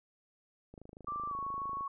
click train, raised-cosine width 2 ms, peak -37 dBFS, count 29, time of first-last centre 0.74-1.809 s, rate 26.2 Hz
sine tone with pitch glide, 1174.7 to 1108.8 Hz, D6 to C#6, 0 to 0 cents, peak -35 dBFS, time 1.07-1.88 s, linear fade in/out 5 ms, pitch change -100 cents, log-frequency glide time 1.29-1.35 s
effects none

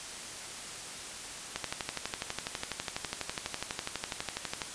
click train, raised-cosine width 0.2 ms, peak -15 dBFS, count 38, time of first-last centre 1.56-4.618 s, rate 12.1 Hz, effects white hiss -42 dBFS RMS until 4.74 s + resampled to 22050 Hz

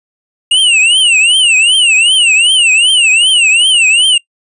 square tone with vibrato, 2814 Hz, F7, 12 cents sharp, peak -6 dBFS, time 0.51-4.18 s, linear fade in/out 5 ms, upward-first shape triangle, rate 2.6 Hz, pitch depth 220 cents each way, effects noise-tail reverb RT60 0.1 s tail -23 dB re dry + resampled to 24000 Hz

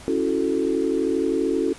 sine chord, F# minor seventh, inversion second, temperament equal, 277.2 / 329.6 / 370 / 440 Hz, C#4 / E4 / F#4 / A4, 0 / 0 / 0 / 0 cents, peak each -25 dBFS, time 0.08-1.73 s, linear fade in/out 0 ms, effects pink hiss -43 dBFS RMS until 1.78 s + resampled to 24000 Hz

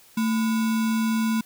sine tone with sample-and-hold, 223.1 Hz, A3, 24 cents sharp, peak -20 dBFS, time 0.17-1.41 s, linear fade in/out 5 ms, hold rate 1225 Hz, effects white hiss -53 dBFS RMS until 1.45 s

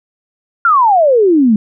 sine exponential sweep, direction down, 1425 to 203.8 Hz, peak -6 dBFS, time 0.65-1.56 s, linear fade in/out 2 ms, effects none

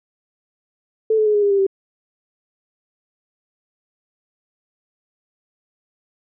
sine tone with pitch steps, 440 / 430.9 / 422.1 / 413.4 / 404.9 / 396.6 / 388.4 Hz, A4 / A4 / G#4 / G#4 / G#4 / G4 / G4, 0 / -36 / +28 / -8 / -44 / +20 / -16 cents, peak -13 dBFS, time 1.1-1.667 s, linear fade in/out 5 ms, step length 81 ms, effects none

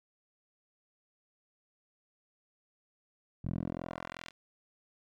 10% pulse tone with band-pass filter sweep, 42.67 Hz, F1, 39 cents flat, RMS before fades -39 dBFS, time 3.44-4.31 s, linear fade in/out 10 ms, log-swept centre 120 to 3500 Hz, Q 0.96, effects none

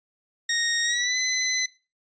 15% pulse tone with pitch glide, 1864.7 to 2022 Hz, A#6 to B6, 0 to +40 cents, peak -16 dBFS, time 0.49-1.66 s, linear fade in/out 5 ms, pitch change +140 cents, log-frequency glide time 0.83-1.18 s, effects noise-tail reverb RT60 0.3 s tail -18 dB re dry + resampled to 16000 Hz

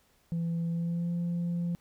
sine tone with pitch glide, 167.8 to 172.52 Hz, E3 to F3, +31 to -21 cents, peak -26 dBFS, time 0.32-1.75 s, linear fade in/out 0 ms, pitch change +48 cents, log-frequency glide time 0.7-1.12 s, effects tanh soft clip ceiling -27 dBFS + pink hiss -67 dBFS RMS until 1.8 s

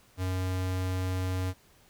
square tone, 92.6 Hz, F#2, 2 cents sharp, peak -29 dBFS, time 0.17-1.54 s, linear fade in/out 50 ms, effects pink hiss -61 dBFS RMS until 1.89 s

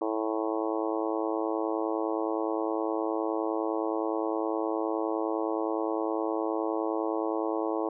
harmonic tone, 109.7 Hz, A2, 5 cents flat, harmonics 3 / 4 / 5 / 6 / 7 / 8 / 9 / 10, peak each -31 / -33 / -35 / -37 / -38 / -39 / -40 / -41 dBFS, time 0.01-7.89 s, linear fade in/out 5 ms, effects none

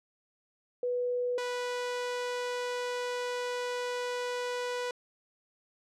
sine / sawtooth tone pair in turn, 492 / 492 Hz, B4 / B4, -7 / -7 cents, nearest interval unison, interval 0 cents, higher neither, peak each -28 dBFS, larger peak neither, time 0.83-1.38 / 1.38-4.91 s, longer second, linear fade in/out 2 ms, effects low-pass 7000 Hz 12 dB/octave

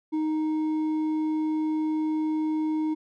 sine tone with hard clipping, 311.1 Hz, D#4, in tune, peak -25 dBFS, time 0.12-2.95 s, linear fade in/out 20 ms, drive 4 dB, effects none

